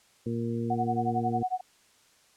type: harmonic tone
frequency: 116.54 Hz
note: A#2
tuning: in tune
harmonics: 1 / 2 / 3 / 4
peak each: -33 / -31 / -36 / -37 dBFS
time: 0.26-1.43 s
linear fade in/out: 5 ms
type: tone with tremolo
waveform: sine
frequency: 740 Hz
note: F#5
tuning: in tune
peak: -24 dBFS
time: 0.7-1.61 s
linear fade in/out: 5 ms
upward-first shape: sine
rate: 11 Hz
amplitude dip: 100%
effects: white hiss -62 dBFS RMS until 2.36 s + low-pass 9000 Hz 12 dB/octave